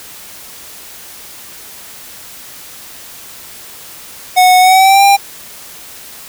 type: tone with pitch glide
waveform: square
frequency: 735 to 796.9 Hz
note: F#5 to G5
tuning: -12 to +28 cents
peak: -5 dBFS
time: 4.36-5.17 s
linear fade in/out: 20 ms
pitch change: +140 cents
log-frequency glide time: 4.6-5.04 s
effects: white hiss -33 dBFS RMS until 6.28 s